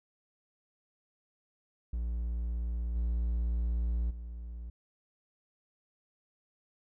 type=tone with level steps; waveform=triangle; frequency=58.27 Hz; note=A#1; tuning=in tune; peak=-29 / -26 / -37 dBFS; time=1.93-4.7 s; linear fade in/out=5 ms; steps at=2.95 / 4.1 s; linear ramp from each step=10 ms; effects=none